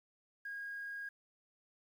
sine tone, 1634 Hz, G#6, 29 cents flat, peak -40 dBFS, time 0.45-1.09 s, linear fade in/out 5 ms, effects tanh soft clip ceiling -36 dBFS + 11-bit

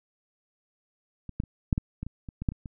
clicks, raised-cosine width 5 ms, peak -25 / -14 / -30 / -10 / -14 / -21 / -24 / -26 / -21 / -12 / -27 / -26 dBFS, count 12, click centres 1.293 / 1.401 / 1.437 / 1.728 / 1.779 / 2.03 / 2.066 / 2.288 / 2.42 / 2.488 / 2.52 / 2.658 s, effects none

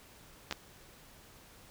clicks, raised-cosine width 0.2 ms, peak -17 dBFS, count 2, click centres 0.511 / 0.525 s, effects pink hiss -57 dBFS RMS until 1.7 s

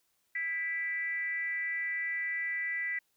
sine tone with frequency modulation, 1975 Hz, B6, in tune, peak -31 dBFS, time 0.35-2.99 s, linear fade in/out 5 ms, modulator 347 Hz, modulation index 0.48, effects white hiss -75 dBFS RMS until 3.16 s

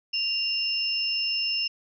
sine tone pair together, 2794 / 5280 Hz, F7 / E8, 0 / +2 cents, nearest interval major seventh, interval 1102 cents, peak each -27 dBFS, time 0.13-1.68 s, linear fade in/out 10 ms, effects none

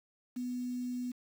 sine tone with quantisation, 247.7 Hz, B3, 5 cents sharp, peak -34 dBFS, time 0.36-1.12 s, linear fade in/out 10 ms, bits 9, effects none

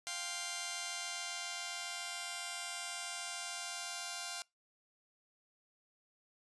5% pulse chord, F suspended second, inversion none, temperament just, 698.5 / 785.8 / 1047.7 Hz, F5 / G5 / C6, 0 / +4 / +2 cents, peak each -31 / -34 / -35 dBFS, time 0.07-4.42 s, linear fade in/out 0 ms, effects noise-tail reverb RT60 0.2 s tail -24 dB re dry + resampled to 22050 Hz

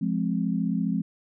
sine chord, F minor, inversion none, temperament just, 174.61 / 209.5 / 261.9 Hz, F3 / Ab3 / C4, 0 / +15 / +2 cents, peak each -27 / -27 / -29 dBFS, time 0.01-1.02 s, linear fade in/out 10 ms, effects none

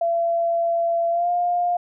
sine tone with pitch glide, 677 to 705.3 Hz, E5 to F5, +46 to +17 cents, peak -18 dBFS, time 0.01-1.77 s, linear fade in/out 5 ms, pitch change +71 cents, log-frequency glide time 1.1-1.3 s, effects none

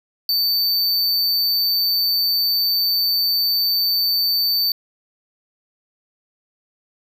square tone with amplitude modulation, 4560 Hz, C#8, 48 cents sharp, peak -15 dBFS, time 0.29-4.72 s, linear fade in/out 2 ms, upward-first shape sine, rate 181 Hz, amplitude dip 40%, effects none

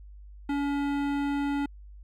sine tone with hard clipping, 283.7 Hz, C#4, 40 cents sharp, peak -28 dBFS, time 0.49-1.66 s, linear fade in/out 5 ms, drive 16 dB, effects added 50 Hz sine -44 dBFS peak until 2.03 s

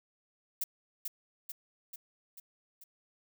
violet noise with echo, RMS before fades -33 dBFS, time 0.61-0.64 s, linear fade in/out 5 ms, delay 440 ms, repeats 5, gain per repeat -4 dB, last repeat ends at 2.84 s, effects none

